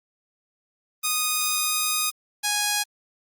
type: tone pair in turn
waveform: 5% pulse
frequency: 1241 / 828.3 Hz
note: D#6 / G#5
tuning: -5 / -5 cents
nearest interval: perfect fifth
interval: 700 cents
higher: first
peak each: -10 dBFS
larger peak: neither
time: 1.03-2.11 / 2.43-2.84 s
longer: first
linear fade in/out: 20 ms
effects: Opus 32 kbps